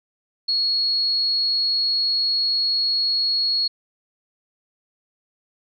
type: tone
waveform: sine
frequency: 4329 Hz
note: C#8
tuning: 42 cents flat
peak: -18 dBFS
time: 0.48-3.68 s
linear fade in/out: 10 ms
effects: none